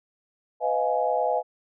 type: chord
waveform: sine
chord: F half-diminished seventh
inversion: second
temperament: just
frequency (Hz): 502.9 / 628.6 / 698.5 / 838.1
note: Cb5 / Eb5 / F5 / Ab5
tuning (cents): +31 / +18 / 0 / +16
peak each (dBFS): -27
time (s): 0.6-1.43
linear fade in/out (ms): 50
effects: none